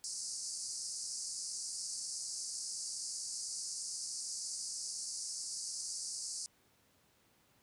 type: band-pass noise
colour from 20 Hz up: pink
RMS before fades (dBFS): -42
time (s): 0.04-6.46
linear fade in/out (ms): 0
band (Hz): 4600 to 9900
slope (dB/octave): 96
effects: pink hiss -70 dBFS RMS until 7.62 s + high-pass 80 Hz 12 dB/octave